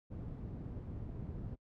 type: low-pass noise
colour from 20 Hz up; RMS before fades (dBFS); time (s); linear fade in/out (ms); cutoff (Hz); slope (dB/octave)
white; -44; 0.1-1.56; 20; 170; 12
effects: noise-tail reverb RT60 0.1 s tail -23 dB re dry